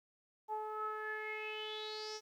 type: tone with low-pass filter sweep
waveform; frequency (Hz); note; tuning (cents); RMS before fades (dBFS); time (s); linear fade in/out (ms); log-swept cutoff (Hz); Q
sawtooth; 430; A4; -40; -42; 0.48-2.21; 50; 870 to 5800; 8.5
effects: 12-bit